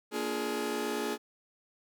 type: chord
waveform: sawtooth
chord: Bb dominant seventh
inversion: none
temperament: just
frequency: 233.1 / 291.4 / 349.6 / 419.5 Hz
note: Bb3 / D4 / F4 / Ab4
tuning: 0 / -13 / +2 / +17 cents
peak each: -34 / -34 / -35 / -30 dBFS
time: 0.11-1.18 s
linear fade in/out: 50 ms
effects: none